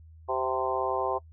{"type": "harmonic tone with a mistuned harmonic", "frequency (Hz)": 129.8, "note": "C3", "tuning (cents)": -13, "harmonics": [3, 4, 5, 6, 7, 8], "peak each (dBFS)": [-33, -33, -33, -33, -33, -33], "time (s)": [0.28, 1.19], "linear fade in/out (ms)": 20, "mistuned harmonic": 5, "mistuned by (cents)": 34, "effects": ["noise-tail reverb RT60 0.1 s tail -23 dB re dry", "added 80 Hz sine -48 dBFS peak until 1.32 s"]}